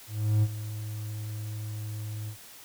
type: tone with ADSR envelope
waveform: triangle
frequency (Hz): 106.9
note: A2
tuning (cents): -49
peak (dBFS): -17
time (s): 0.07-2.37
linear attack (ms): 360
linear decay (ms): 45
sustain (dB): -14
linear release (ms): 87
effects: white hiss -49 dBFS RMS until 2.64 s